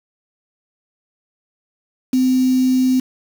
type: tone with quantisation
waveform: sine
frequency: 257 Hz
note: C4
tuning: 31 cents flat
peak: -12 dBFS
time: 2.13-3 s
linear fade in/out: 5 ms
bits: 5
effects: none